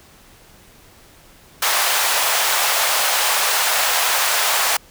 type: high-pass noise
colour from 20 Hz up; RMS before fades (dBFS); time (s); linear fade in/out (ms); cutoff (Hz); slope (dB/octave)
pink; -18; 1.62-4.77; 5; 670; 24
effects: pink hiss -48 dBFS RMS until 4.9 s